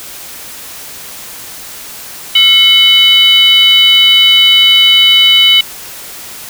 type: tone with frequency modulation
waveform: sine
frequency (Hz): 3000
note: F#7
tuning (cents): +23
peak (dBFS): -3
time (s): 2.35-5.61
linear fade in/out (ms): 5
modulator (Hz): 822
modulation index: 0.73
effects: white hiss -28 dBFS RMS until 6.49 s